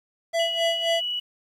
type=tone with tremolo; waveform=square; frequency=668 Hz; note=E5; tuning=23 cents sharp; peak=-21 dBFS; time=0.33-1.01 s; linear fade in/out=20 ms; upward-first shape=sine; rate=3.8 Hz; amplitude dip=85%
type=tone with pitch glide; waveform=sine; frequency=2919 to 2939 Hz; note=F#7 to F#7; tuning=-24 to -12 cents; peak=-25 dBFS; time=0.39-1.2 s; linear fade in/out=10 ms; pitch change=+12 cents; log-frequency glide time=0.69-1.01 s
effects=low-pass 8000 Hz 12 dB/octave + 9-bit